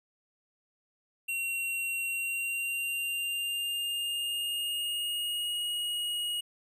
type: tone with pitch glide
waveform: square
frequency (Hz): 2742 to 2887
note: F7 to F#7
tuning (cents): -32 to -43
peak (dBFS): -31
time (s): 1.28-6.41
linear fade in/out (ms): 10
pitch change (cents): +89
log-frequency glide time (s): 2.07-5.66
effects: none